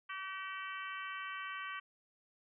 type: harmonic tone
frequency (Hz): 382.8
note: G4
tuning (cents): -41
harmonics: 3 / 4 / 5 / 6 / 7 / 8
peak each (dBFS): -44 / -46 / -48 / -50 / -51 / -52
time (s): 0.09-1.8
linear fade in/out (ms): 10
effects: none